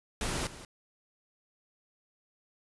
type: noise with echo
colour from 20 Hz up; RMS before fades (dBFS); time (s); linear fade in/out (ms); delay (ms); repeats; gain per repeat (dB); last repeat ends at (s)
pink; -33; 0.21-0.47; 2; 180; 1; -14; 0.65
effects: resampled to 24000 Hz